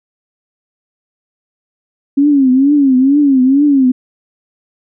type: tone with vibrato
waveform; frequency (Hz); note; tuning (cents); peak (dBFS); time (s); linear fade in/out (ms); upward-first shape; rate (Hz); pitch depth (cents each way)
sine; 273.4; C#4; -24; -6; 2.17-3.92; 10; triangle; 2.2; 150
effects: none